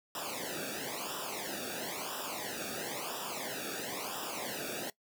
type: noise with flanger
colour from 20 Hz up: pink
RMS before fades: -39 dBFS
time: 0.15-4.9 s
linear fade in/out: 2 ms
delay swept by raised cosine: 0.46 to 0.99 ms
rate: 0.99 Hz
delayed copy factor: -1
effects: noise-tail reverb RT60 0.1 s tail -20 dB re dry + high-pass 150 Hz 12 dB/octave